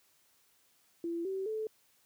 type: tone with pitch steps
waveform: sine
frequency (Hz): 337.9 / 383.7 / 435.7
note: E4 / G4 / A4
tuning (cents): +43 / -37 / -17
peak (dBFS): -33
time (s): 1.04-1.67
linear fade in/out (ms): 2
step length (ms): 210
effects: white hiss -69 dBFS RMS until 2.05 s + high-pass 60 Hz 12 dB/octave